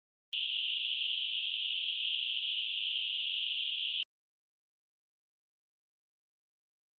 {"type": "band-pass noise", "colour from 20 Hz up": "pink", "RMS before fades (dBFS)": -35, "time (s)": [0.33, 4.03], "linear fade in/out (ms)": 0, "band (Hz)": [2800, 3400], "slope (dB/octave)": 96, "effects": ["Opus 24 kbps"]}